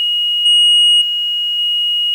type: tone with level steps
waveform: sine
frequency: 2884 Hz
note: F#7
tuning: 45 cents flat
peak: -12 / -4 / -14 / -12 dBFS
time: 0-2.14 s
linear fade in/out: 0 ms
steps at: 0.45 / 1.01 / 1.58 s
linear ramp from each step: 10 ms
effects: tanh soft clip ceiling -6 dBFS + 7-bit